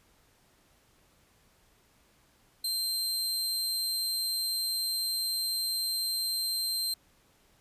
sawtooth tone, 4142 Hz, C8, 18 cents flat, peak -26 dBFS, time 2.64-6.94 s, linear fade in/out 5 ms, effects pink hiss -65 dBFS RMS until 7.6 s + resampled to 32000 Hz

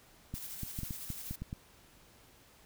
clicks, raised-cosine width 5 ms, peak -26 dBFS, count 9, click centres 0.34 / 0.633 / 0.789 / 0.833 / 0.908 / 1.103 / 1.31 / 1.42 / 1.529 s
blue noise with tremolo, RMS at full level -43 dBFS, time 0.34-1.36 s, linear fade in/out 10 ms, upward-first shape square, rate 12 Hz, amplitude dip 30%
effects pink hiss -61 dBFS RMS until 2.65 s

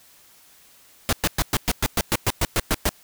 pink noise bursts, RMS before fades -20 dBFS, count 13, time 1.09-2.891 s, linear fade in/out 0 ms, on 37 ms, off 110 ms, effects white hiss -53 dBFS RMS until 3.03 s

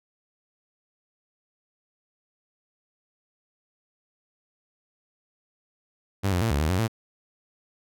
sawtooth tone with pitch steps, 98.5 / 88.7 / 113.8 / 71.4 / 78 / 92.5 / 112.3 Hz, G2 / F2 / A#2 / D2 / D#2 / F#2 / A2, +9 / +27 / -41 / -48 / +5 / 0 / +36 cents, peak -18 dBFS, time 6.23-6.881 s, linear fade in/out 20 ms, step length 93 ms, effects none

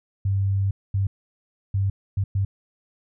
sine tone bursts at uneven times, 98 Hz, G2, in tune, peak -19 dBFS, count 5, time 0.25-0.71 / 0.94-1.07 / 1.74-1.9 / 2.17-2.24 / 2.35-2.45 s, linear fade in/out 5 ms, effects none

